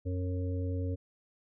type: harmonic tone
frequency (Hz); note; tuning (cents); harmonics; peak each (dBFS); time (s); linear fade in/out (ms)
91; F#2; -28; 1 / 3 / 5 / 6; -31 / -39 / -42 / -46; 0.05-0.96; 20
effects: none